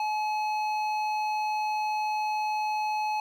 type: tone with hard clipping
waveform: sine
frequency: 853 Hz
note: G#5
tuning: 46 cents sharp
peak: -28 dBFS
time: 0-3.2 s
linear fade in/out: 2 ms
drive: 10 dB
effects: none